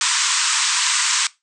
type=band-pass noise; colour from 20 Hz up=white; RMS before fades=-19 dBFS; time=0.01-1.27 s; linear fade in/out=2 ms; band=920 to 8500 Hz; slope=96 dB/octave; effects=noise-tail reverb RT60 0.2 s tail -19 dB re dry